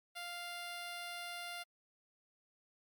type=tone; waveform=10% pulse; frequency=698.5 Hz; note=F5; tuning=in tune; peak=-34 dBFS; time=0.15-1.64 s; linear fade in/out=20 ms; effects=MP3 96 kbps